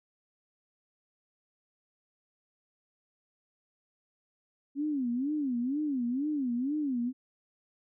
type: tone with vibrato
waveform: sine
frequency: 269 Hz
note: C4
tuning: 48 cents sharp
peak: -28 dBFS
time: 4.75-7.13 s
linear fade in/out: 50 ms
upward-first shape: sine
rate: 2.1 Hz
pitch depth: 220 cents each way
effects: none